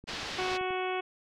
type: click train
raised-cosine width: 3 ms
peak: -35 dBFS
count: 8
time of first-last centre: 0.04-0.707 s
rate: 10.5 Hz
type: low-pass noise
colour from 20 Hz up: white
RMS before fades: -38 dBFS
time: 0.07-0.58 s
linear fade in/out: 20 ms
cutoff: 4700 Hz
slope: 24 dB/octave
type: harmonic tone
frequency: 370 Hz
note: F#4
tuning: in tune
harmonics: 1 / 2 / 3 / 4 / 5 / 6 / 7 / 8 / 9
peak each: -33 / -35 / -39 / -42 / -47 / -41 / -41 / -48 / -47 dBFS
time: 0.38-1.01 s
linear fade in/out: 10 ms
effects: none